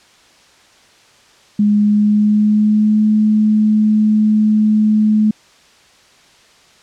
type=tone with pitch glide; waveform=sine; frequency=207.7 to 214 Hz; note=G#3 to A3; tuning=0 to -48 cents; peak=-9 dBFS; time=1.59-5.31 s; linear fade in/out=5 ms; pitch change=+52 cents; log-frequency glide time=1.77-3.05 s; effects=white hiss -48 dBFS RMS until 6.82 s + low-pass 6000 Hz 12 dB/octave